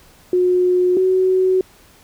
sine tone pair in turn, 361.9 / 373.4 Hz, F#4 / F#4, -38 / +16 cents, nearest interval minor second, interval 54 cents, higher second, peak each -12 dBFS, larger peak neither, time 0.33-0.97 / 0.97-1.61 s, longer neither, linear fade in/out 2 ms, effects pink hiss -49 dBFS RMS until 2.03 s

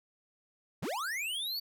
square linear sweep, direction up, 83.5 to 4600 Hz, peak -34 dBFS, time 0.82-1.6 s, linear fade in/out 10 ms, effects none

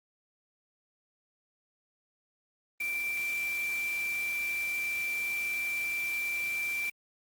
sine tone in noise, 2349 Hz, D7, in tune, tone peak -30 dBFS, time 2.8-6.9 s, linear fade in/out 5 ms, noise white, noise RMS -44 dBFS, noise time 2.8-6.9 s, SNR +11 dB, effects Opus 24 kbps

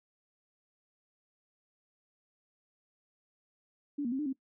sine tone with pitch steps, 288.5 / 237.4 / 266.1 / 300.1 / 266.9 Hz, D4 / A#3 / C4 / D4 / C4, -31 / +32 / +29 / +38 / +35 cents, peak -30 dBFS, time 3.98-4.33 s, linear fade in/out 10 ms, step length 70 ms, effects noise-tail reverb RT60 0.1 s tail -18 dB re dry

